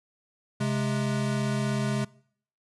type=tone pair together; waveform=square; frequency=133.14 / 210 Hz; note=C3 / G#3; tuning=+31 / +19 cents; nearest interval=minor sixth; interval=788 cents; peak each=-28 / -29 dBFS; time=0.6-2.05 s; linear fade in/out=10 ms; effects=noise-tail reverb RT60 0.6 s tail -23 dB re dry + resampled to 24000 Hz